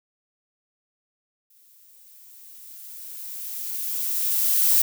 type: noise with exponential growth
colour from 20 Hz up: violet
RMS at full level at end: -17 dBFS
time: 1.5-4.82 s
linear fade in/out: 5 ms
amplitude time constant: 720 ms
effects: none